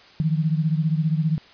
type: beating tone pair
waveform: sine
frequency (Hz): 154.7 / 169.7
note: D#3 / F3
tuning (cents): -10 / -49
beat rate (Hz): 15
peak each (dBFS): -20 / -24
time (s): 0.2-1.38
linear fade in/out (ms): 0
effects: white hiss -49 dBFS RMS until 1.53 s + resampled to 11025 Hz